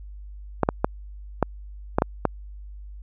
clicks, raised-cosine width 1 ms, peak -4 dBFS, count 7, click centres 0.633 / 0.689 / 0.845 / 1.427 / 1.985 / 2.021 / 2.253 s, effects added 50 Hz sine -37 dBFS peak until 3.02 s

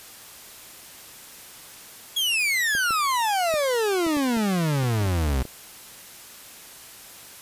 40% pulse exponential sweep, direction down, 3369 to 62 Hz, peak -20 dBFS, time 2.16-5.43 s, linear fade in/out 10 ms
clicks, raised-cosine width 2 ms, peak -23 dBFS, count 11, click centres 2.751 / 2.907 / 3.54 / 4.066 / 4.169 / 4.369 / 4.835 / 5.017 / 5.062 / 5.279 / 5.453 s
effects white hiss -44 dBFS RMS until 7.41 s + resampled to 32000 Hz

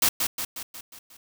white noise with echo, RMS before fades -20 dBFS, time 0.02-0.09 s, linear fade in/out 5 ms, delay 180 ms, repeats 6, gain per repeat -5 dB, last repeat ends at 1.17 s, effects none

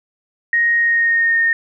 sine tone with pitch glide, 1871 to 1837.8 Hz, A#6 to A#6, +6 to -25 cents, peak -12 dBFS, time 0.53-1.53 s, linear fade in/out 2 ms, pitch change -31 cents, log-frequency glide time 0.77-1.38 s, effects none

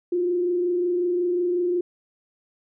sine tone with frequency modulation, 354 Hz, F4, 23 cents sharp, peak -20 dBFS, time 0.12-1.81 s, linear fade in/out 5 ms, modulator 25.5 Hz, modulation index 0.36, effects none

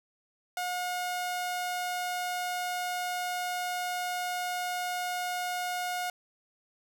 sawtooth tone, 720 Hz, F#5, 47 cents flat, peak -27 dBFS, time 0.57-6.1 s, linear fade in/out 2 ms, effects none

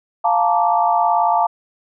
sine chord, Bb major seventh, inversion second, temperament just, 699.2 / 874.1 / 932.3 / 1165.4 Hz, F5 / A5 / Bb5 / D6, +2 / -12 / 0 / -14 cents, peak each -17 / -17 / -21 / -22 dBFS, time 0.24-1.47 s, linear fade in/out 10 ms, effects none

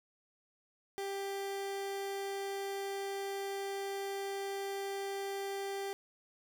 30% pulse tone, 394.5 Hz, G4, 11 cents sharp, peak -34 dBFS, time 0.98-5.93 s, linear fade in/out 0 ms, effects none

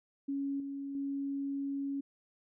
sine tone with level steps, 277.8 Hz, C#4, 4 cents sharp, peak -32 / -37 / -33 dBFS, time 0.28-2.01 s, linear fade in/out 10 ms, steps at 0.6 / 0.95 s, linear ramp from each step 2 ms, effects none

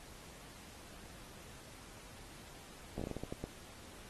slowing click train, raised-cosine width 2 ms, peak -27 dBFS, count 10, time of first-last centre 2.98-3.44 s, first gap 15 ms, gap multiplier 1.29, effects pink hiss -55 dBFS RMS until 4.09 s + AAC 32 kbps

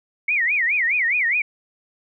sine tone with vibrato, 2137 Hz, C7, 36 cents sharp, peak -17 dBFS, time 0.28-1.42 s, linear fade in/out 5 ms, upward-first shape sine, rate 4.8 Hz, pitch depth 270 cents each way, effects none

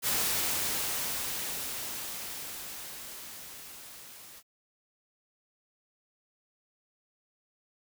white noise with level ramp, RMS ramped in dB -28 to -50 dBFS, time 0.02-4.43 s, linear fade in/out 50 ms, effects none

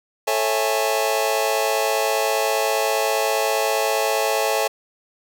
sawtooth chord, A major seventh, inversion none, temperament just, 440 / 550 / 660 / 825 Hz, A4 / C#5 / E5 / G#5, 0 / -14 / +2 / -12 cents, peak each -20 dBFS, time 0.27-4.68 s, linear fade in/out 10 ms, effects none

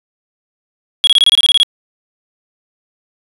triangle tone bursts, 3322 Hz, G#7, in tune, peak -4 dBFS, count 11, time 1.04-1.631 s, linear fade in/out 0 ms, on 31 ms, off 25 ms, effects resampled to 32000 Hz

